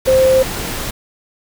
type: tone in noise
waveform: sine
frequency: 523.3 Hz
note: C5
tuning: in tune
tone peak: -8 dBFS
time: 0.07-0.43 s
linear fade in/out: 10 ms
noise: pink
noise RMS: -23 dBFS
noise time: 0.05-0.91 s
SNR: +12 dB
effects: none